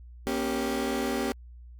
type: chord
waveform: 30% pulse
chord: G diminished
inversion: first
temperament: equal with one note detuned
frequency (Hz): 237.7 / 277.2 / 392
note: Bb3 / Db4 / G4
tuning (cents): +34 / 0 / 0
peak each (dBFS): -29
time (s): 0.27-1.32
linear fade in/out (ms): 0
effects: added 60 Hz sine -44 dBFS peak until 1.79 s + Opus 48 kbps